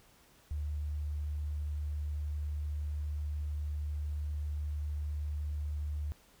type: tone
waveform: sine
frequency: 74.4 Hz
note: D2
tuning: 23 cents sharp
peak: -33 dBFS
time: 0.51-6.12 s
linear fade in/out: 0 ms
effects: pink hiss -63 dBFS RMS until 6.4 s